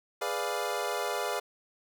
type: chord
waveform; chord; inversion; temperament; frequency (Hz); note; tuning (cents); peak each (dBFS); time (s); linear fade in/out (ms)
25% pulse; G# diminished seventh; none; equal; 415.3 / 493.9 / 587.3 / 698.5; G#4 / B4 / D5 / F5; 0 / 0 / 0 / 0; -32; 0.21-1.4; 10
effects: none